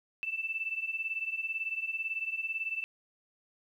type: beating tone pair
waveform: sine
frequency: 2637 / 2655 Hz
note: E7 / E7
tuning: 0 / +12 cents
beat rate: 18 Hz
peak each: -37 / -34 dBFS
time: 0.23-2.84 s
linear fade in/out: 0 ms
effects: 11-bit